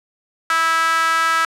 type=tone with high-pass filter; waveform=sawtooth; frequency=327 Hz; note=E4; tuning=14 cents flat; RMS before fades=-17 dBFS; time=0.5-1.45 s; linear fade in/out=2 ms; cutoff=1400 Hz; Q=6.4; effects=low-pass 11000 Hz 12 dB/octave